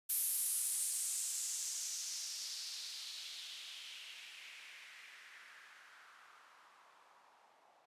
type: noise with low-pass filter sweep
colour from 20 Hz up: violet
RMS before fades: -44 dBFS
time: 0.09-7.86 s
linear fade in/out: 10 ms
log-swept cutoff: 12000 to 740 Hz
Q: 2.7
effects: resampled to 32000 Hz